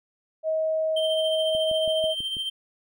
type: tone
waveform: sine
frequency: 634 Hz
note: D#5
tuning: 32 cents sharp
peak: -22 dBFS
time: 0.43-2.15 s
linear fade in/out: 50 ms
type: tone with tremolo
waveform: triangle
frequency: 3136 Hz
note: G7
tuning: in tune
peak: -24 dBFS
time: 0.96-2.5 s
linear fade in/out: 10 ms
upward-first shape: sine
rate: 14 Hz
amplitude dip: 45%
type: click train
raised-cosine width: 3 ms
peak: -29 dBFS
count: 6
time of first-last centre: 1.55-2.368 s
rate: 6.11 Hz
effects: none